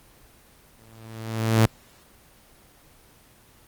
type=tone with exponential growth; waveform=sawtooth; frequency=111.9 Hz; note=A2; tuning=30 cents sharp; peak=-9 dBFS; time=0.78-1.66 s; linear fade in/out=5 ms; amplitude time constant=190 ms; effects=pink hiss -54 dBFS RMS until 3.67 s + Opus 24 kbps